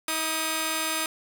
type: tone pair together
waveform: 5% pulse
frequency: 319 / 1236 Hz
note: D#4 / D#6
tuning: +43 / -12 cents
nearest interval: octave + major seventh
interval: 2345 cents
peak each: -17 dBFS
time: 0.08-1.06 s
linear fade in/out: 2 ms
effects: 8-bit